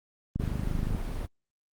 click train, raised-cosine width 5 ms, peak -18 dBFS, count 16, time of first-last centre 0.36-0.948 s, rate 25.5 Hz
brown noise, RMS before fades -33 dBFS, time 0.39-1.27 s, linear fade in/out 20 ms
effects Opus 24 kbps

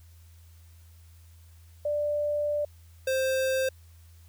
sine / square tone pair in turn, 590 / 525.6 Hz, D5 / C5, +8 / +8 cents, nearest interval major second, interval 200 cents, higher first, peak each -25 / -25 dBFS, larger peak neither, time 1.85-2.65 / 3.07-3.69 s, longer first, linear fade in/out 5 ms, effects added 83 Hz sine -50 dBFS peak until 4.28 s + white hiss -63 dBFS RMS until 4.28 s

